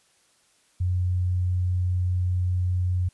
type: tone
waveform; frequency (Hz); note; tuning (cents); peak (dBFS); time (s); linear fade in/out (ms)
sine; 90.5; F#2; -38; -21; 0.8-3.09; 10
effects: white hiss -63 dBFS RMS until 3.13 s + resampled to 24000 Hz